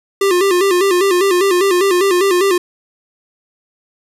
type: tone with vibrato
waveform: square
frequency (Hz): 374.8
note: F#4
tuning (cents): +22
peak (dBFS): -11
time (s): 0.21-2.58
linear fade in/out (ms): 5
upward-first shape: square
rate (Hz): 5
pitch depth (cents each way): 90
effects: resampled to 32000 Hz + 7-bit